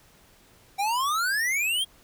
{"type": "exponential sweep", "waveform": "square", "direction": "up", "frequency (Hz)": [768, 3304], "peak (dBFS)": -24, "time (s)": [0.78, 1.85], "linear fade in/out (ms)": 20, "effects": ["pink hiss -57 dBFS RMS until 2.03 s"]}